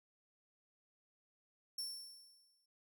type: tone with exponential decay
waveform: sawtooth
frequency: 5430 Hz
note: F8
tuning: 50 cents flat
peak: -36 dBFS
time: 1.78-2.66 s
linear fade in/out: 5 ms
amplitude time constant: 190 ms
effects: none